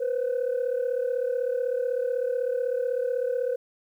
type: tone pair together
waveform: sine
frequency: 485.9 / 521.9 Hz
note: B4 / C5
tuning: -28 / -4 cents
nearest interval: minor second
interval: 124 cents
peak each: -25 / -26 dBFS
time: 0-3.56 s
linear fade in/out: 10 ms
effects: tanh soft clip ceiling -20 dBFS + 10-bit